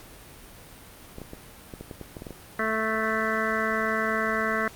clicks, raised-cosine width 2 ms, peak -24 dBFS, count 11, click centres 1.184 / 1.217 / 1.334 / 1.738 / 1.81 / 1.912 / 2.013 / 2.168 / 2.221 / 2.268 / 2.307 s
harmonic tone, 220 Hz, A3, in tune, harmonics 1 / 2 / 3 / 5 / 6 / 7 / 8 / 9, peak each -32 / -32 / -32 / -32 / -32 / -32 / -32 / -32 dBFS, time 2.59-4.68 s, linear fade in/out 2 ms
effects pink hiss -47 dBFS RMS until 4.75 s + Opus 48 kbps

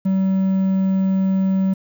triangle tone, 191.2 Hz, G3, 43 cents flat, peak -13 dBFS, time 0.05-1.74 s, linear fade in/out 10 ms, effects 8-bit

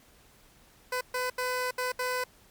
15% pulse tone bursts at uneven times, 503 Hz, B4, 32 cents sharp, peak -22 dBFS, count 5, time 0.92-1.01 / 1.14-1.3 / 1.38-1.71 / 1.78-1.92 / 1.99-2.24 s, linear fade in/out 5 ms, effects pink hiss -59 dBFS RMS until 2.5 s + MP3 96 kbps

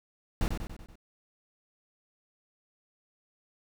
brown noise with echo, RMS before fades -27 dBFS, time 0.41-0.48 s, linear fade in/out 0 ms, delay 95 ms, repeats 5, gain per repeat -5 dB, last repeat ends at 0.955 s, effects none

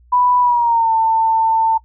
sine tone with pitch glide, 988 to 895.6 Hz, B5 to A5, 0 to +30 cents, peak -11 dBFS, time 0.12-1.78 s, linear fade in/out 10 ms, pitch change -170 cents, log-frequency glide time 0.4-0.92 s, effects noise-tail reverb RT60 0.1 s tail -20 dB re dry + added 60 Hz sine -46 dBFS peak until 1.84 s

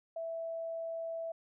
sine tone, 659.3 Hz, E5, in tune, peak -36 dBFS, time 0.16-1.32 s, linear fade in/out 5 ms, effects none

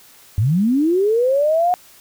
sine linear sweep, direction up, 92.5 to 733 Hz, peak -13 dBFS, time 0.38-1.74 s, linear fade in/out 0 ms, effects white hiss -47 dBFS RMS until 2 s

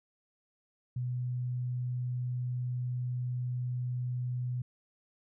sine tone, 124.3 Hz, B2, 12 cents sharp, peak -31 dBFS, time 0.96-4.62 s, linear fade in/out 5 ms, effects none

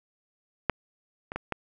clicks, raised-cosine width 0.5 ms, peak -7 / -20 / -16 / -14 dBFS, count 4, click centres 0.697 / 1.319 / 1.36 / 1.523 s, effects none

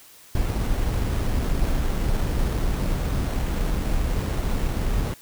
brown noise with sample-and-hold, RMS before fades -23 dBFS, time 0.35-5.14 s, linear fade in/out 2 ms, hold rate 4900 Hz, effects white hiss -49 dBFS RMS until 5.21 s

